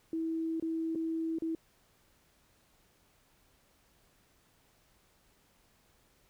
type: tone with dropouts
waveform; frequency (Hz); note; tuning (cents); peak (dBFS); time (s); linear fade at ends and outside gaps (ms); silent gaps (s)
sine; 325.1; E4; -24; -31; 0.13-1.55; 2; 0.599-0.624 / 0.95-0.956 / 1.386-1.421
effects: pink hiss -68 dBFS RMS until 6.29 s